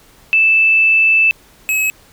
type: tone pair in turn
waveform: sine / square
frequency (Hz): 2637 / 2566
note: E7 / E7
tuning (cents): 0 / -47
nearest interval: unison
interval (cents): 47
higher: first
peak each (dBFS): -8 / -14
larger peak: first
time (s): 0.33-1.31 / 1.69-1.9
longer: first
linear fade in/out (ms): 0
effects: pink hiss -47 dBFS RMS until 2.12 s